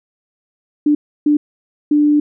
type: tone bursts at uneven times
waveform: sine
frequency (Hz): 296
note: D4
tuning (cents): +14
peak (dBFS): -9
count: 3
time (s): 0.86-0.95 / 1.26-1.37 / 1.91-2.2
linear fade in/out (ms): 5
effects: none